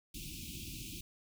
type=band-stop noise; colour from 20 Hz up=pink; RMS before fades=-45 dBFS; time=0.14-1.01 s; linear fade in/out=5 ms; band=350 to 2400 Hz; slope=96 dB/octave; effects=none